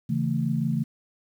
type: chord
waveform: sine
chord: A major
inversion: first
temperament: equal with one note detuned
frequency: 138.59 / 164.81 / 223.5 Hz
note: C#3 / E3 / A3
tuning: 0 / 0 / +27 cents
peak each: -27 dBFS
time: 0.09-0.84 s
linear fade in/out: 10 ms
effects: 9-bit